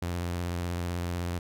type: tone with vibrato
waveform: sawtooth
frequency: 87.3 Hz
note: F2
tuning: in tune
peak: -26 dBFS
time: 0.02-1.39 s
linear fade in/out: 5 ms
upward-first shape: sine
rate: 16 Hz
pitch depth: 37 cents each way
effects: none